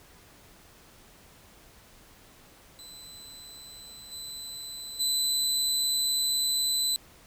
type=tone with level steps; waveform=25% pulse; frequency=4014 Hz; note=B7; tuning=27 cents sharp; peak=-40 / -33 / -20 dBFS; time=2.79-6.96 s; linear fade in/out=0 ms; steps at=4.11 / 4.99 s; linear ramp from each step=20 ms; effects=pink hiss -55 dBFS RMS until 7.26 s